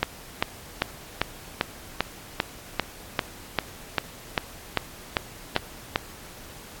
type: click train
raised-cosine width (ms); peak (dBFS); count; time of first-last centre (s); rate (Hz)
0.3; -4; 16; 0.03-5.959; 2.53
effects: pink hiss -44 dBFS RMS until 6.8 s + AAC 64 kbps